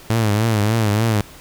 sawtooth tone with vibrato, 108.6 Hz, A2, 22 cents flat, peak -11 dBFS, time 0.1-1.21 s, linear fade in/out 0 ms, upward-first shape triangle, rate 3.4 Hz, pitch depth 120 cents each way, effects pink hiss -42 dBFS RMS until 1.4 s

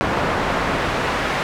brown noise with band-pass filter sweep, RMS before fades -21 dBFS, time 0.01-1.43 s, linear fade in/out 0 ms, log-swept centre 1100 to 1800 Hz, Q 0.71, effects none

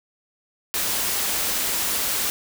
white band-stop noise, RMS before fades -24 dBFS, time 0.74-2.3 s, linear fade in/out 0 ms, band 110 to 160 Hz, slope 96 dB/octave, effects none

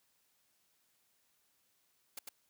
white noise with echo, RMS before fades -43 dBFS, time 2.17-2.19 s, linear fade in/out 5 ms, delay 100 ms, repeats 1, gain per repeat -2 dB, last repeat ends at 2.29 s, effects white hiss -75 dBFS RMS until 2.49 s + high-pass 60 Hz 12 dB/octave

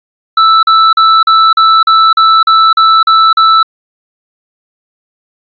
square tone bursts, 1318.5 Hz, E6, in tune, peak -4 dBFS, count 11, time 0.37-3.63 s, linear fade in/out 5 ms, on 260 ms, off 40 ms, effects resampled to 11025 Hz + 7-bit

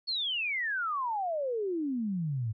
sine exponential sweep, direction down, 4448 to 103.83 Hz, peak -29 dBFS, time 0.07-2.53 s, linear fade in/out 20 ms, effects none

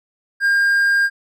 triangle tone, 1608 Hz, G6, 44 cents sharp, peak -11 dBFS, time 0.4-1.1 s, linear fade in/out 50 ms, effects none

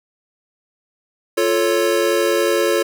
square chord, F augmented, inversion none, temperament equal, 349.2 / 440 / 554.4 Hz, F4 / A4 / C#5, 0 / 0 / 0 cents, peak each -20 dBFS, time 1.37-2.83 s, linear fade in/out 10 ms, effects none

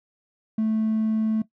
triangle tone, 219.2 Hz, A3, 6 cents flat, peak -17 dBFS, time 0.58-1.42 s, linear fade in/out 5 ms, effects noise-tail reverb RT60 0.1 s tail -17 dB re dry + tanh soft clip ceiling -16 dBFS

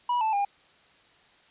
triangle tone with pitch steps, 973 / 878 / 806 Hz, B5 / A5 / G5, -26 / -4 / +48 cents, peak -21 dBFS, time 0.09-0.45 s, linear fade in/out 5 ms, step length 120 ms, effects white hiss -59 dBFS RMS until 1.5 s + resampled to 8000 Hz

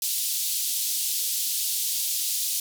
white band-pass noise, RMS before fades -27 dBFS, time 0.02-2.6 s, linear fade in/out 2 ms, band 3400 to 16000 Hz, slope 24 dB/octave, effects none

